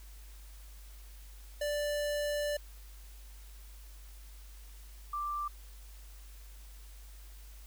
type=tone pair in turn; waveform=square / sine; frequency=587.3 / 1178 Hz; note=D5 / D6; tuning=0 / +5 cents; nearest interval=octave; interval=1205 cents; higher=second; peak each=-32 / -33 dBFS; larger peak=first; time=1.61-2.57 / 5.13-5.48 s; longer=first; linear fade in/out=5 ms; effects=added 50 Hz sine -48 dBFS peak until 7.66 s + white hiss -59 dBFS RMS until 7.66 s